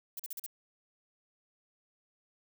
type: noise bursts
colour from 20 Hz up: violet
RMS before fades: -40 dBFS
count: 5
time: 0.17-0.463 s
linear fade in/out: 2 ms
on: 25 ms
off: 42 ms
effects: none